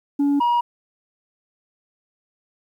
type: tone pair in turn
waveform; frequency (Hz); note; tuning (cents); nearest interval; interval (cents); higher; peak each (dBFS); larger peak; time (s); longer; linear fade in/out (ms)
sine; 284.3 / 956.3; C#4 / A#5; +44 / +44; octave + major sixth; 2100; second; -13; neither; 0.19-0.4 / 0.4-0.61; neither; 10
effects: tanh soft clip ceiling -15 dBFS + 9-bit